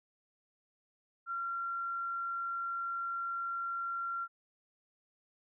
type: tone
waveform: sine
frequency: 1373 Hz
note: F6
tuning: 30 cents flat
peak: -34 dBFS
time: 1.26-4.28 s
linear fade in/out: 50 ms
effects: none